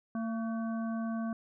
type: harmonic tone with a mistuned harmonic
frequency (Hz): 226.1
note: A3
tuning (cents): +47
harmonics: 1 / 3 / 5 / 7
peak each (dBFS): -32 / -42 / -46 / -49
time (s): 0.15-1.33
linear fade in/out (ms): 2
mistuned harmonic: 7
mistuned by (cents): -66
effects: none